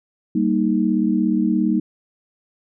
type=chord; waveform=sine; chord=Eb major; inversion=first; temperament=equal with one note detuned; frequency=196 / 233.1 / 312.2 Hz; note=G3 / Bb3 / Eb4; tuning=0 / 0 / +6 cents; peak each=-20 dBFS; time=0.35-1.8 s; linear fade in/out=5 ms; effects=none